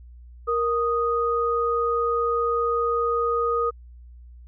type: tone pair together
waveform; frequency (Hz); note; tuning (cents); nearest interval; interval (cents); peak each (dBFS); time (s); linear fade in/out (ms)
sine; 467.6 / 1242.6; A#4 / D#6; +5 / -3; octave + perfect fourth; 1692; -23; 0.47-3.71; 20
effects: added 60 Hz sine -42 dBFS peak until 4.47 s